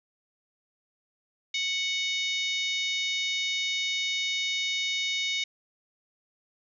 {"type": "harmonic tone", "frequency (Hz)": 740, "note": "F#5", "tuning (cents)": 0, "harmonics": [3, 4, 5, 6, 7, 8, 9], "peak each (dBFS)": [-31, -35, -30, -43, -40, -42, -44], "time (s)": [1.54, 5.44], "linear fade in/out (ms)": 5, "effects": []}